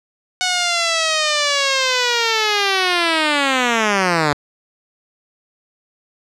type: linear sweep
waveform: 5% pulse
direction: down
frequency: 740 to 141.5 Hz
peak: -3 dBFS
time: 0.41-4.33 s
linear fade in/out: 0 ms
effects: low-pass 6000 Hz 12 dB/octave